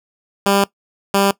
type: tone pair in turn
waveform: 10% pulse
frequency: 198.8 / 198 Hz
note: G3 / G3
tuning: +25 / +18 cents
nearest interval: unison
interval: 7 cents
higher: first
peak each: -4 dBFS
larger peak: neither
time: 0.46-0.64 / 1.14-1.31 s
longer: first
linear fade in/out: 2 ms
effects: noise-tail reverb RT60 0.1 s tail -20 dB re dry